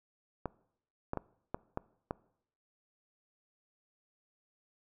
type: clicks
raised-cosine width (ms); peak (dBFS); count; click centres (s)
1; -20; 6; 0.457 / 1.134 / 1.173 / 1.545 / 1.774 / 2.109
effects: noise-tail reverb RT60 0.7 s tail -22 dB re dry